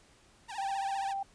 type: tone with vibrato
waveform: sawtooth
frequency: 858 Hz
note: A5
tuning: 44 cents flat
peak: -36 dBFS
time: 0.48-1.14 s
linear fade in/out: 20 ms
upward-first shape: triangle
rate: 15 Hz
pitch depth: 220 cents each way
type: tone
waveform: sine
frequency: 786 Hz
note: G5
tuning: 4 cents sharp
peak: -32 dBFS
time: 0.58-1.23 s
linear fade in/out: 5 ms
effects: pink hiss -62 dBFS RMS until 1.34 s + resampled to 22050 Hz